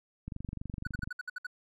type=click train; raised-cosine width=5 ms; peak=-26 dBFS; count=20; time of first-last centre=0.28-1.075 s; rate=23.9 Hz
type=tone bursts; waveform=triangle; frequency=1480 Hz; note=F#6; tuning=in tune; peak=-33 dBFS; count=8; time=0.85-1.468 s; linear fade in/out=5 ms; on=23 ms; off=62 ms
effects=none